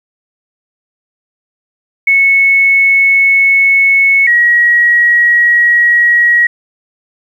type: tone pair in turn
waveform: sine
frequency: 2202 / 1904.5 Hz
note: C#7 / A#6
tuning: -12 / +37 cents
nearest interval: minor third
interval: 251 cents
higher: first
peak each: -5 dBFS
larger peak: neither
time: 2.07-4.27 / 4.27-6.47 s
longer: neither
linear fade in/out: 5 ms
effects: 7-bit